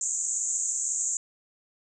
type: band-pass noise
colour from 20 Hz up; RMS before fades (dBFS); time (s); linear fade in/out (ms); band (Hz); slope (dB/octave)
white; -29; 0.01-1.17; 2; 6600 to 7700; 96
effects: none